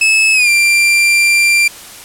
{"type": "tone with pitch glide", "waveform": "40% pulse", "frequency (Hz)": [2600, 2370], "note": ["E7", "D7"], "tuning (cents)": [-24, 15], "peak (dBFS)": -7, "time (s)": [0.01, 1.68], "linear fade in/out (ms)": 5, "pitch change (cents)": -161, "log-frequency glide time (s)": [0.33, 0.49], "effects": ["white hiss -33 dBFS RMS until 2.04 s", "low-pass 12000 Hz 12 dB/octave"]}